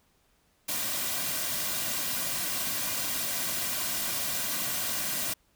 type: noise with comb filter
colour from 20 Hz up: white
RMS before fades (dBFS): -31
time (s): 0.68-5.34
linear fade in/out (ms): 10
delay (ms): 2.3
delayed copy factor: -0.55
effects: pink hiss -68 dBFS RMS until 5.55 s